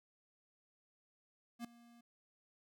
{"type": "tone with ADSR envelope", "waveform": "square", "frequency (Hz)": 236, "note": "A#3", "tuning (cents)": 22, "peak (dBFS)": -40, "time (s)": [1.59, 2.01], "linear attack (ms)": 55, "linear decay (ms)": 4, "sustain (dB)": -21, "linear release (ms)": 6, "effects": []}